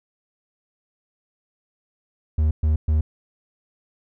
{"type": "tone bursts", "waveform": "triangle", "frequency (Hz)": 77.2, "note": "D#2", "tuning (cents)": -13, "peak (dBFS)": -14, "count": 3, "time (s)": [2.38, 3.01], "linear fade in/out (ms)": 5, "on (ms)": 130, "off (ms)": 120, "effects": []}